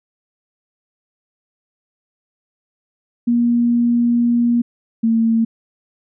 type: tone pair in turn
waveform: sine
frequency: 237.8 / 226.7 Hz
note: A#3 / A#3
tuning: +35 / -48 cents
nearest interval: minor second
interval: 83 cents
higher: first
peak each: -12 dBFS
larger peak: neither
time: 3.27-4.62 / 5.03-5.45 s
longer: first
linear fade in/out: 10 ms
effects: none